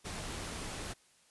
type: noise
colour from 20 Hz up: pink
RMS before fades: -41 dBFS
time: 0.04-0.94 s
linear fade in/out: 20 ms
effects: white hiss -66 dBFS RMS until 1.3 s + resampled to 24000 Hz